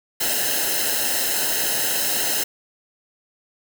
white noise with comb filter, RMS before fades -22 dBFS, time 0.2-2.44 s, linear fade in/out 10 ms, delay 0.86 ms, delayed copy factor -0.8, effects none

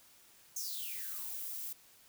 violet noise with high-pass filter sweep, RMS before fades -41 dBFS, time 0.56-1.73 s, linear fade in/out 5 ms, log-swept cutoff 6500 to 240 Hz, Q 9.4, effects white hiss -62 dBFS RMS until 2.08 s

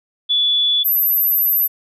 sine tone pair in turn, 3440 / 12157 Hz, A7 / F#9, -40 / +46 cents, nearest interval octave + minor seventh, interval 2186 cents, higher second, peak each -13 dBFS, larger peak neither, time 0.29-0.84 / 0.84-1.68 s, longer second, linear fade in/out 20 ms, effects none

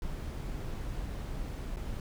brown noise with dropouts, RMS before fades -37 dBFS, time 0.02-2 s, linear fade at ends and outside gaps 1 ms, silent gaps 1.761-1.769 s, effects none

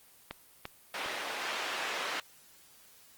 clicks, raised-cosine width 0.3 ms, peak -21 dBFS, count 3, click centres 0.31 / 0.654 / 1.061 s
white band-pass noise, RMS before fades -36 dBFS, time 0.94-2.2 s, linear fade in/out 2 ms, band 440 to 2700 Hz, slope 12 dB/octave
effects white hiss -59 dBFS RMS until 3.17 s + Opus 24 kbps

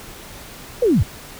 sine linear sweep, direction down, 520 to 57.8 Hz, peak -12 dBFS, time 0.82-1.03 s, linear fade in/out 5 ms, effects pink hiss -38 dBFS RMS until 1.39 s

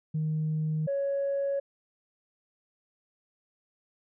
sine tone pair in turn, 155.56 / 556.4 Hz, D#3 / C#5, 0 / +6 cents, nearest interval octave + minor seventh, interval 2206 cents, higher second, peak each -25 dBFS, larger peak neither, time 0.14-0.87 / 0.87-1.6 s, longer neither, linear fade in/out 10 ms, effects tanh soft clip ceiling -23 dBFS

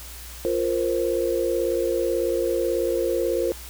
sine chord, F suspended fourth, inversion none, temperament just, 349.2 / 465.6 / 523.8 Hz, F4 / Bb4 / C5, 0 / -2 / +2 cents, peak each -25 dBFS, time 0.45-3.52 s, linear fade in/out 0 ms, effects added 60 Hz sine -40 dBFS peak until 3.69 s + white hiss -41 dBFS RMS until 3.69 s

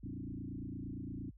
sine tone with frequency modulation, 190 Hz, F#3, 46 cents sharp, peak -40 dBFS, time 0.03-1.31 s, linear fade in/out 10 ms, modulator 28.7 Hz, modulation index 4, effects added 50 Hz sine -56 dBFS peak until 1.37 s

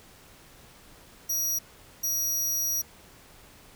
sawtooth tone bursts at uneven times, 5760 Hz, F#8, 47 cents flat, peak -23 dBFS, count 2, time 1.29-1.59 / 2.03-2.82 s, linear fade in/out 10 ms, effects pink hiss -53 dBFS RMS until 3.75 s

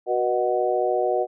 harmonic tone with a mistuned harmonic, 123.47 Hz, B2, in tune, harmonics 3 / 4 / 5 / 6, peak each -25 / -25 / -25 / -25 dBFS, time 0.06-1.27 s, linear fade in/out 50 ms, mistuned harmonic 4, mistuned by -33 cents, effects none

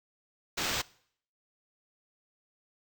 blue noise with sample-and-hold, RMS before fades -32 dBFS, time 0.57-0.82 s, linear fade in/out 10 ms, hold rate 11025 Hz, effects noise-tail reverb RT60 0.6 s tail -22 dB re dry

